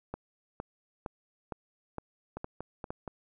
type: two click trains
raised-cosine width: 1 ms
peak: -24 / -22 dBFS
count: 4 / 7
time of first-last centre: 2.37-3.078 / 0.14-2.905 s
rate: 4.24 / 2.17 Hz
effects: none